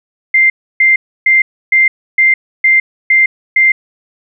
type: tone bursts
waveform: sine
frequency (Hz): 2093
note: C7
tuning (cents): 0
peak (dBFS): -5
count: 8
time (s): 0.34-3.72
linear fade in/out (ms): 5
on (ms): 160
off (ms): 300
effects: none